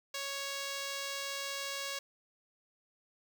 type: tone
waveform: 5% pulse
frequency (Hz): 554.4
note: C#5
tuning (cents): 0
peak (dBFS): -25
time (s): 0.14-1.99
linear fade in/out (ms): 5
effects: none